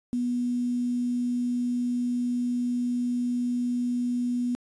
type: tone with quantisation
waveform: sine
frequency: 244.3 Hz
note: B3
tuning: 19 cents flat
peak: -24 dBFS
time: 0.13-4.55 s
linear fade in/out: 0 ms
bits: 8
effects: resampled to 22050 Hz